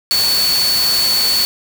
sine tone in noise, 4446 Hz, C#8, 4 cents sharp, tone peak -13 dBFS, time 0.11-1.45 s, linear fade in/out 0 ms, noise white, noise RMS -20 dBFS, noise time 0.11-1.45 s, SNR +4 dB, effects none

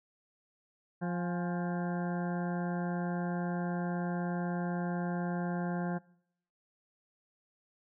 harmonic tone with a mistuned harmonic, 176.1 Hz, F3, 15 cents sharp, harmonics 1 / 2 / 3 / 4 / 5 / 6 / 8 / 9 / 10, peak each -32 / -41 / -44 / -42 / -46 / -50 / -50 / -47 / -56 dBFS, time 1.01-5.99 s, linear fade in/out 20 ms, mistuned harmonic 5, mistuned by -73 cents, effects noise-tail reverb RT60 0.7 s tail -23 dB re dry

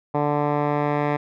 10% pulse tone with low-pass filter sweep, 146.83 Hz, D3, in tune, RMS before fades -22 dBFS, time 0.14-1.17 s, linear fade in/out 10 ms, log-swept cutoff 1000 to 1700 Hz, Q 1.6, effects none

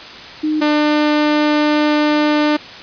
sine / sawtooth tone pair in turn, 307.3 / 299.6 Hz, D#4 / D4, -21 / +35 cents, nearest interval unison, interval 44 cents, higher first, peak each -14 / -8 dBFS, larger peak second, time 0.43-0.61 / 0.61-2.57 s, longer second, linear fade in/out 10 ms, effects white hiss -33 dBFS RMS until 2.82 s + resampled to 11025 Hz

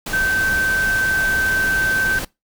sine tone in noise, 1548 Hz, G6, 22 cents flat, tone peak -16 dBFS, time 0.13-2.19 s, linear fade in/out 5 ms, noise pink, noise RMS -27 dBFS, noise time 0.06-2.25 s, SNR +8 dB, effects noise-tail reverb RT60 0.2 s tail -22 dB re dry

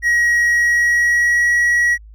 triangle tone with pitch glide, 1901 to 1917.5 Hz, A#6 to A#6, +33 to +48 cents, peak -10 dBFS, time 0.02-1.98 s, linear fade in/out 50 ms, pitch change +15 cents, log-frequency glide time 0.45-1.51 s, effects added 53 Hz sine -37 dBFS peak until 2.14 s

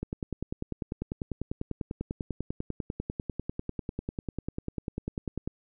click train, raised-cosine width 3 ms, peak -19 dBFS, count 56, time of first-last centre 0.03-5.476 s, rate 10.1 Hz, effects none

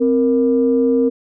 sine tone pair together, 261.4 / 466.2 Hz, C4 / A#4, -1 / 0 cents, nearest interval minor seventh, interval 1001 cents, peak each -14 / -14 dBFS, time 0-1.1 s, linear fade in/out 20 ms, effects tanh soft clip ceiling -4 dBFS

